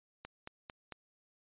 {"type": "click train", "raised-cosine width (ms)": 0.3, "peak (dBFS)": -28, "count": 4, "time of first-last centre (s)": [0.25, 0.923], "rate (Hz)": 4.46, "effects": ["resampled to 8000 Hz"]}